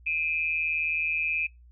sine tone pair together, 2400 / 2559 Hz, D7 / D#7, +37 / +48 cents, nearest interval minor second, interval 111 cents, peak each -28 / -28 dBFS, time 0.06-1.47 s, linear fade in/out 10 ms, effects noise-tail reverb RT60 0.2 s tail -24 dB re dry + added 60 Hz sine -50 dBFS peak until 1.71 s

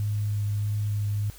sine tone with vibrato, 103.9 Hz, G#2, 1 cent sharp, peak -24 dBFS, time 0-1.3 s, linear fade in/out 0 ms, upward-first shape sine, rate 1.6 Hz, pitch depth 12 cents each way, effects added 50 Hz sine -48 dBFS peak until 1.38 s + white hiss -50 dBFS RMS until 1.38 s

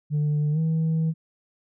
sine tone with pitch glide, 149.1 to 160.73 Hz, D3 to E3, +27 to -43 cents, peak -18 dBFS, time 0.1-1.14 s, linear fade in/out 50 ms, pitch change +130 cents, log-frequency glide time 0.52-0.59 s, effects tanh soft clip ceiling -19 dBFS

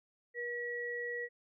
sine tone pair together, 479.7 / 1925 Hz, A#4 / B6, +50 / -45 cents, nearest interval 2 octaves, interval 2405 cents, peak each -40 / -38 dBFS, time 0.34-1.29 s, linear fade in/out 50 ms, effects none

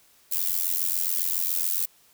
violet noise with amplitude modulation, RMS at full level -22 dBFS, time 0.31-1.86 s, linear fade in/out 10 ms, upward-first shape sine, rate 87.2 Hz, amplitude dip 95%, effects white hiss -59 dBFS RMS until 2.13 s

